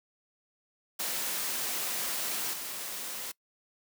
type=noise with level steps; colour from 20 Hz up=white; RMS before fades=-33 / -38 dBFS; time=0.99-3.32 s; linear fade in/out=10 ms; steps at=2.53 s; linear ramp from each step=5 ms; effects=noise-tail reverb RT60 0.1 s tail -23 dB re dry + high-pass 200 Hz 12 dB/octave